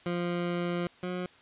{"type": "tone pair in turn", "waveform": "20% pulse", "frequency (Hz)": [174.61, 180.45], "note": ["F3", "F#3"], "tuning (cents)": [0, -43], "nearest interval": "minor second", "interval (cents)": 57, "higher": "second", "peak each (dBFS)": [-24, -27], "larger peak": "first", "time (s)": [[0.06, 0.87], [1.03, 1.26]], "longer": "first", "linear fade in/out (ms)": 2, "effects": ["white hiss -57 dBFS RMS until 1.41 s", "resampled to 8000 Hz"]}